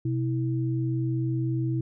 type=tone pair together; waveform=sine; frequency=127.1 / 324.9 Hz; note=C3 / E4; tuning=-50 / -25 cents; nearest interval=octave + major third; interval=1625 cents; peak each=-25 / -30 dBFS; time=0.05-1.81 s; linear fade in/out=5 ms; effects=none